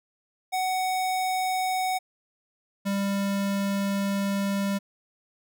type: tone pair in turn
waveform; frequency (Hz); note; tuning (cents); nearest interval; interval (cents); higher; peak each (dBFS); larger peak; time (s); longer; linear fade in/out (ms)
square; 746 / 198.39; F#5 / G3; +14 / +21; octave + major seventh; 2293; first; -25; neither; 0.52-1.99 / 2.85-4.79; second; 20
effects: none